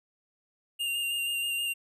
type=tone with vibrato; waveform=square; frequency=2800 Hz; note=F7; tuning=4 cents sharp; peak=-29 dBFS; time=0.79-1.74 s; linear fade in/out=20 ms; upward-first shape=square; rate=6.3 Hz; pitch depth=17 cents each way; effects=none